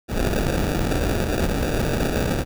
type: noise with sample-and-hold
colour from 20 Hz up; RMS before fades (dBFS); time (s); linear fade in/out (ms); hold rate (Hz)
pink; -22; 0.08-2.45; 50; 1050
effects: none